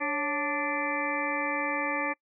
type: harmonic tone with a mistuned harmonic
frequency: 292.7 Hz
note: D4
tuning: 6 cents flat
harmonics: 1 / 2 / 3 / 4 / 6 / 7 / 8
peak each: -35 / -35 / -35 / -35 / -35 / -35 / -35 dBFS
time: 0-2.14 s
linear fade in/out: 20 ms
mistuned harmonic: 2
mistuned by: -94 cents
effects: noise-tail reverb RT60 0.1 s tail -25 dB re dry